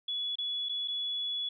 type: tone with dropouts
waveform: sine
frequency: 3401 Hz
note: G#7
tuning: 40 cents sharp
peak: -31 dBFS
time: 0.08-1.49 s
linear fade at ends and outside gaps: 5 ms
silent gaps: 0.356-0.384 / 0.688-0.693 / 0.877-0.881 s
effects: none